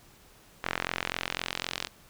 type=tone with band-pass filter sweep; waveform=sawtooth; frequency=43.92 Hz; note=F1; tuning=11 cents sharp; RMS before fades=-35 dBFS; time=0.63-1.88 s; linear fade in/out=20 ms; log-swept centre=1800 to 4000 Hz; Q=1.2; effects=pink hiss -57 dBFS RMS until 2.09 s